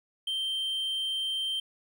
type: tone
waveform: triangle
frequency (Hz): 3136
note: G7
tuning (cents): 0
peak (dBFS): -27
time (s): 0.27-1.6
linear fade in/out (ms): 5
effects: none